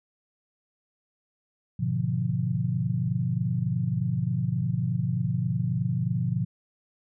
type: chord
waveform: sine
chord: G# diminished seventh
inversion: none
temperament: equal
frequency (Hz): 103.83 / 123.47 / 146.83 / 174.61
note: G#2 / B2 / D3 / F3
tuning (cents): 0 / 0 / 0 / 0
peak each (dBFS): -33 / -27 / -31 / -29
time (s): 1.79-6.45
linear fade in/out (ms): 10
effects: none